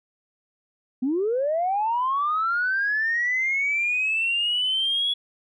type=linear sweep; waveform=sine; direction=up; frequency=241.3 to 3386 Hz; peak=-20 dBFS; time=1.02-5.14 s; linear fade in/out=10 ms; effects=tanh soft clip ceiling -16 dBFS